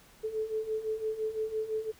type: beating tone pair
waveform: sine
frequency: 432.7 / 438.6 Hz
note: A4 / A4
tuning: -29 / -6 cents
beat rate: 5.9 Hz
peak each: -36 / -32 dBFS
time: 0.23-1.92 s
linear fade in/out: 20 ms
effects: pink hiss -58 dBFS RMS until 1.99 s